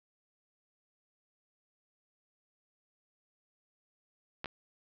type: clicks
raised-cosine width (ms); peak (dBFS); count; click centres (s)
0.3; -21; 2; 4.444 / 4.458
effects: low-pass 5000 Hz 12 dB/octave + 10-bit